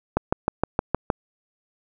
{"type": "click train", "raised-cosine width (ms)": 1, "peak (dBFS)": -5, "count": 7, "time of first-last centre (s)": [0.17, 1.102], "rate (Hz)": 6.44, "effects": []}